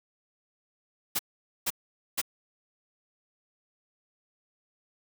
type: noise bursts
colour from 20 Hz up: white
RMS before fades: -28 dBFS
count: 3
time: 1.15-2.216 s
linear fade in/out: 10 ms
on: 42 ms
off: 470 ms
effects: none